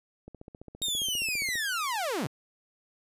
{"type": "click train", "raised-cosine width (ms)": 2, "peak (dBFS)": -31, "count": 20, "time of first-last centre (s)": [0.28, 1.555], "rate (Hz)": 14.9}
{"type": "linear sweep", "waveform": "sawtooth", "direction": "down", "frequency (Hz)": [3742, 103.83], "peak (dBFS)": -25, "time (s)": [0.82, 2.27], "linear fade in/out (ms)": 0}
{"effects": ["resampled to 32000 Hz"]}